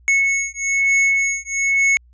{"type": "beating tone pair", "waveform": "square", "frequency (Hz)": [2199, 2200.1], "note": ["C#7", "C#7"], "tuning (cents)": [-14, -14], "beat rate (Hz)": 1.1, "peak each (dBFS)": [-19, -19], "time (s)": [0.08, 1.97], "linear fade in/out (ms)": 0, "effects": ["added 60 Hz sine -47 dBFS peak until 2.13 s", "resampled to 16000 Hz"]}